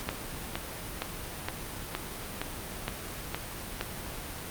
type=click train; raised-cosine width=0.3 ms; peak=-14 dBFS; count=9; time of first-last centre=0.09-3.811 s; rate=2.15 Hz; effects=pink hiss -39 dBFS RMS until 4.5 s + Opus 48 kbps